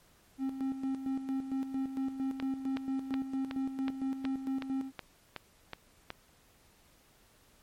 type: tone with tremolo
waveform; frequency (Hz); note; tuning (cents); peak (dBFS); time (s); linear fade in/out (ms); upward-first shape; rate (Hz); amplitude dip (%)
triangle; 267; C4; +35; -28; 0.38-4.92; 50; square; 4.4; 60
type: click train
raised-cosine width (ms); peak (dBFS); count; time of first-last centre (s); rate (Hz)
0.3; -22; 11; 2.4-6.104; 2.7
effects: pink hiss -64 dBFS RMS until 7.62 s + MP3 64 kbps